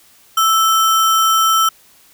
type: tone with sample-and-hold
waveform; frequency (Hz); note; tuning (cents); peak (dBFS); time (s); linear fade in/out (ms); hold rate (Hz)
sine; 1318; E6; -1; -10; 0.37-1.69; 5; 4410
effects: white hiss -49 dBFS RMS until 2.13 s